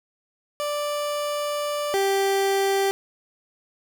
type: tone pair in turn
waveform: 30% pulse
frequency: 587.3 / 392 Hz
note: D5 / G4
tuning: 0 / 0 cents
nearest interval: perfect fifth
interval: 700 cents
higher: first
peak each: -22 / -17 dBFS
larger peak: second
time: 0.6-1.94 / 1.94-2.91 s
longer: first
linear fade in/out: 0 ms
effects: none